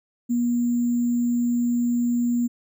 sine tone with sample-and-hold, 240 Hz, B3, 49 cents flat, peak -19 dBFS, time 0.29-2.48 s, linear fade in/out 20 ms, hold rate 7350 Hz, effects none

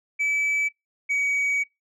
sine tone pair in turn, 2300 / 2263 Hz, D7 / C#7, -37 / +35 cents, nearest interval unison, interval 28 cents, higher first, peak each -18 / -18 dBFS, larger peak neither, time 0.19-0.69 / 1.09-1.64 s, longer second, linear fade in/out 20 ms, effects noise-tail reverb RT60 0.2 s tail -24 dB re dry + tanh soft clip ceiling -20 dBFS

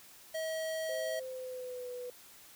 square tone, 640 Hz, D#5, 49 cents sharp, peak -35 dBFS, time 0.34-1.2 s, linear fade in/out 10 ms
sine tone with pitch glide, 523.3 to 494.2 Hz, C5 to B4, 0 to +1 cents, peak -39 dBFS, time 0.89-2.1 s, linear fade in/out 2 ms, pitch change -99 cents, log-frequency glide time 1.11-1.92 s
effects white hiss -56 dBFS RMS until 2.55 s

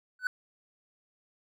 triangle tone with exponential growth, 1499 Hz, F#6, 22 cents sharp, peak -20 dBFS, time 0.19-0.27 s, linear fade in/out 2 ms, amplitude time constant 17 ms, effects none

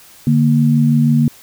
sine tone pair together, 146.84 / 233.1 Hz, D3 / A#3, 0 / 0 cents, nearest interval minor sixth, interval 800 cents, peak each -12 dBFS, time 0.27-1.28 s, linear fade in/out 2 ms, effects white hiss -43 dBFS RMS until 1.42 s

